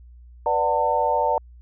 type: chord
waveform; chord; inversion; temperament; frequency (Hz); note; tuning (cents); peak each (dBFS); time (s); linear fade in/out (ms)
sine; B minor seventh; none; equal with one note detuned; 493.9 / 587.3 / 740 / 899; B4 / D5 / F#5 / A5; 0 / 0 / 0 / +37; -26 / -24 / -26 / -21; 0.46-1.38; 2
effects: added 60 Hz sine -43 dBFS peak until 1.61 s